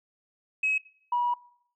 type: tone pair in turn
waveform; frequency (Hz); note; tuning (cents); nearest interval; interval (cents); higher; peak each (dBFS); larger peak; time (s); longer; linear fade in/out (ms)
sine; 2557 / 967.8; D#7 / B5; +47 / -35; octave + perfect fourth; 1682; first; -22; neither; 0.63-0.78 / 1.12-1.34; second; 5
effects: noise-tail reverb RT60 0.6 s tail -21 dB re dry + tanh soft clip ceiling -18 dBFS